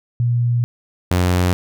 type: tone pair in turn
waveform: sine / sawtooth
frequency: 120 / 89.9 Hz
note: B2 / F#2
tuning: -49 / -49 cents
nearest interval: perfect fourth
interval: 500 cents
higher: first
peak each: -14 / -10 dBFS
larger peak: second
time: 0.2-0.64 / 1.11-1.53 s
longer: first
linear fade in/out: 0 ms
effects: none